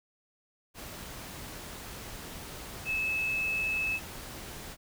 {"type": "tone in noise", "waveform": "sine", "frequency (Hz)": 2601, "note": "E7", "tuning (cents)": -24, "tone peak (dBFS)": -28, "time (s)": [2.85, 4], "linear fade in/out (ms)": 50, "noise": "pink", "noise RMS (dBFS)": -43, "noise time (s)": [0.74, 4.77], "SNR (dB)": 12, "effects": []}